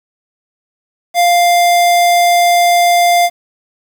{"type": "tone", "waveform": "square", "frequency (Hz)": 698.5, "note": "F5", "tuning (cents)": 0, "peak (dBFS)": -8, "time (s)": [1.14, 3.3], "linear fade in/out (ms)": 50, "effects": ["7-bit"]}